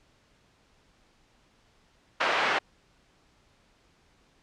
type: band-pass noise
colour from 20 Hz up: pink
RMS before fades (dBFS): -26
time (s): 2.2-2.59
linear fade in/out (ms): 10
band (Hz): 730 to 2500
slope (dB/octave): 12
effects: pink hiss -64 dBFS RMS until 4.42 s + low-pass 6000 Hz 12 dB/octave